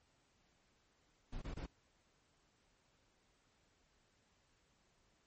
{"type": "noise bursts", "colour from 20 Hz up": "brown", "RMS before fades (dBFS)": -44, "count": 3, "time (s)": [1.32, 1.664], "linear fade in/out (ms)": 10, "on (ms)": 100, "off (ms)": 22, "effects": ["pink hiss -75 dBFS RMS until 5.26 s", "MP3 32 kbps"]}